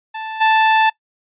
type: tone with level steps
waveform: sawtooth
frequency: 880 Hz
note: A5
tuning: in tune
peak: -21 / -7 dBFS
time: 0.14-0.9 s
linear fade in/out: 10 ms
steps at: 0.4 s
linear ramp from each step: 20 ms
effects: noise-tail reverb RT60 0.1 s tail -21 dB re dry + resampled to 8000 Hz